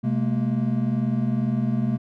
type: tone cluster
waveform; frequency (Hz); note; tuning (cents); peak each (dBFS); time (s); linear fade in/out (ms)
triangle; 128.8 / 210.9 / 230.8; C3 / G#3 / A#3; -27 / +27 / -17; -23; 0.03-1.98; 20
effects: none